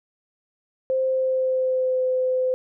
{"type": "tone with pitch glide", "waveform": "sine", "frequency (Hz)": [523, 512.2], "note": ["C5", "C5"], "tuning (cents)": [-1, -37], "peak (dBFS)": -19, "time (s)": [0.9, 2.54], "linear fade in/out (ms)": 0, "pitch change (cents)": -36, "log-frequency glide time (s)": [1.06, 2.03], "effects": []}